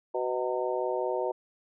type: harmonic tone with a mistuned harmonic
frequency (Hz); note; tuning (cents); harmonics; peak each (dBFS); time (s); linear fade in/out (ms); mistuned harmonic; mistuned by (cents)
124.8; B2; +19; 3 / 4 / 5 / 6 / 7; -32 / -32 / -33 / -39 / -35; 0.14-1.32; 10; 7; +70
effects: none